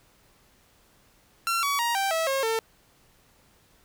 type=tone with pitch steps; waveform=sawtooth; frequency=1362 / 1132.1 / 941.1 / 782.3 / 650.2 / 540.5 / 449.3 Hz; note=F6 / C#6 / A#5 / G5 / E5 / C#5 / A4; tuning=-44 / +36 / +16 / -4 / -24 / -44 / +36 cents; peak=-20 dBFS; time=1.47-2.59 s; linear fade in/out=0 ms; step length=160 ms; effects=pink hiss -61 dBFS RMS until 3.84 s